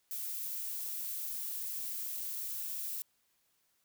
violet noise, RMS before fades -39 dBFS, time 0.11-3.02 s, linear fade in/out 0 ms, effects white hiss -75 dBFS RMS until 3.84 s

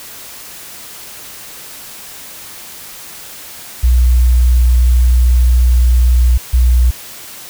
sine tone pair in turn, 61.2 / 61.2 Hz, B1 / B1, -15 / -15 cents, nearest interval unison, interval 0 cents, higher neither, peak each -6 dBFS, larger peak neither, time 3.83-6.38 / 6.53-6.91 s, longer first, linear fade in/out 10 ms, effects white hiss -32 dBFS RMS until 7.49 s

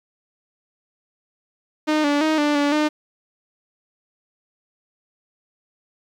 sawtooth tone with pitch steps, 306.7 / 289.2 / 313 / 294.7 / 288 / 302.8 Hz, D#4 / D4 / D#4 / D4 / D4 / D#4, -25 / -27 / +10 / +6 / -34 / -47 cents, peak -13 dBFS, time 1.87-2.89 s, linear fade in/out 20 ms, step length 170 ms, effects low-pass 5000 Hz 12 dB/octave + 9-bit

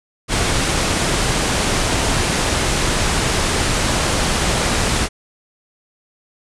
pink low-pass noise, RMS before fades -18 dBFS, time 0.28-5.09 s, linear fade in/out 50 ms, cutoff 10000 Hz, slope 48 dB/octave, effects none

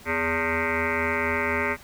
sine tone with frequency modulation, 1232 Hz, D#6, 17 cents flat, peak -22 dBFS, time 0.05-1.77 s, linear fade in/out 50 ms, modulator 164 Hz, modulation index 6.4, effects pink hiss -48 dBFS RMS until 1.83 s

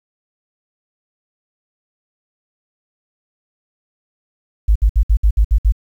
sine tone bursts, 52.3 Hz, G#1, 13 cents sharp, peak -8 dBFS, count 8, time 4.68-5.723 s, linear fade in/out 10 ms, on 77 ms, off 61 ms, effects 8-bit

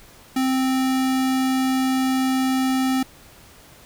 square tone, 261.6 Hz, C4, in tune, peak -19 dBFS, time 0.36-3.03 s, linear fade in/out 5 ms, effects pink hiss -48 dBFS RMS until 3.85 s

